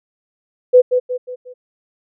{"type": "tone with echo", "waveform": "sine", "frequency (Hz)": 500, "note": "B4", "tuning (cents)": 21, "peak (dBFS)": -4, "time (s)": [0.73, 0.82], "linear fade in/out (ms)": 20, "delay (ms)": 180, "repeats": 4, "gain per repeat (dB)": -7, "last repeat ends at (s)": 1.54, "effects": []}